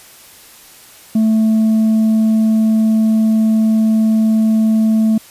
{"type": "tone with tanh clipping", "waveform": "triangle", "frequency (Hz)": 220, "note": "A3", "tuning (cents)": 0, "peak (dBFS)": -10, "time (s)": [1.15, 5.18], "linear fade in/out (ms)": 5, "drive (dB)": 7, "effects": ["white hiss -41 dBFS RMS until 5.3 s", "resampled to 32000 Hz"]}